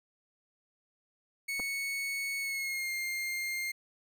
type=tone with pitch glide; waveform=40% pulse; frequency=2214 to 2114 Hz; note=C#7 to C7; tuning=-3 to +17 cents; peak=-32 dBFS; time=1.48-3.72 s; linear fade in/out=10 ms; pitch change=-80 cents; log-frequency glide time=2.4-2.92 s
type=clicks; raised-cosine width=1 ms; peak=-28 dBFS; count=2; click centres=1.596 / 1.6 s
effects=none